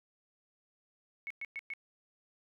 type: tone bursts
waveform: sine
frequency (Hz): 2204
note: C#7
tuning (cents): -11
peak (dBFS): -37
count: 4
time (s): 1.27-1.736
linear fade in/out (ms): 0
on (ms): 34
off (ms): 110
effects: none